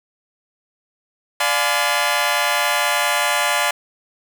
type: chord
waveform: 15% pulse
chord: D diminished seventh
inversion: none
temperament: just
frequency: 587.3 / 704.8 / 845.8 / 1014.9 Hz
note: D5 / F5 / Ab5 / Cb6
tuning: 0 / +16 / +31 / +47 cents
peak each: -16 dBFS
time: 1.4-3.71 s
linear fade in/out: 5 ms
effects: none